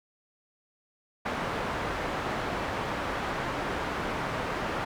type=low-pass noise; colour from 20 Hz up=white; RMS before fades=-32 dBFS; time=1.25-4.85 s; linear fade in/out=10 ms; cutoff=1300 Hz; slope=12 dB/octave; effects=none